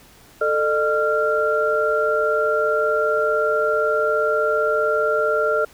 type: tone cluster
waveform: sine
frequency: 441.3 / 606 / 1381 Hz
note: A4 / D#5 / F6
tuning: +5 / -46 / -20 cents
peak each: -21 dBFS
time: 0.41-5.65 s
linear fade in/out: 5 ms
effects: pink hiss -49 dBFS RMS until 5.73 s